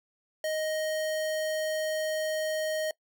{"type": "tone", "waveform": "square", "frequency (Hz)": 624, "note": "D#5", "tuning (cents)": 5, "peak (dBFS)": -29, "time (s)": [0.44, 2.91], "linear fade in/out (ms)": 2, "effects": ["noise-tail reverb RT60 0.1 s tail -23 dB re dry"]}